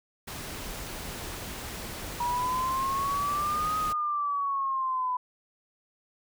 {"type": "noise", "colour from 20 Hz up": "pink", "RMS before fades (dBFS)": -38, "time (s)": [0.27, 3.93], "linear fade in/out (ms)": 10}
{"type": "exponential two-way sweep", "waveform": "sine", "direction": "up then down", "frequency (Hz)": [957, 1257, 994], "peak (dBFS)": -26, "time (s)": [2.2, 5.17], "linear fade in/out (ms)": 5, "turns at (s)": 3.77}
{"effects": []}